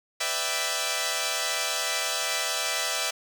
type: chord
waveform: 5% pulse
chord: E minor seventh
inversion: second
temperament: equal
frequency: 493.9 / 587.3 / 659.3 / 784 Hz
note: B4 / D5 / E5 / G5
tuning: 0 / 0 / 0 / 0 cents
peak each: -23 / -21 / -18 / -21 dBFS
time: 0.2-3.11 s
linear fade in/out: 10 ms
effects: none